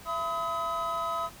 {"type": "tone cluster", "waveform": "triangle", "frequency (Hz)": [671, 1007, 1274], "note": ["E5", "B5", "D#6"], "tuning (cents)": [31, 33, 41], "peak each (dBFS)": [-33, -33, -29], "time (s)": [0.05, 1.3], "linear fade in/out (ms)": 50, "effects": ["pink hiss -49 dBFS RMS until 1.4 s"]}